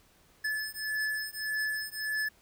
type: beating tone pair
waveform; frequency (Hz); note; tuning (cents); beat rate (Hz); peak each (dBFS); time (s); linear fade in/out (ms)
square; 1728 / 1729.7; A6 / A6; -32 / -30; 1.7; -35 / -35; 0.44-2.29; 10
effects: pink hiss -63 dBFS RMS until 2.41 s